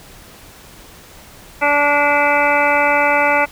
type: harmonic tone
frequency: 290 Hz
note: D4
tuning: 22 cents flat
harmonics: 1 / 2 / 3 / 4 / 5 / 7 / 8 / 9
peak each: -26 / -18 / -17 / -23 / -19 / -19 / -21 / -24 dBFS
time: 1.61-3.46 s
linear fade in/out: 20 ms
effects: pink hiss -41 dBFS RMS until 3.51 s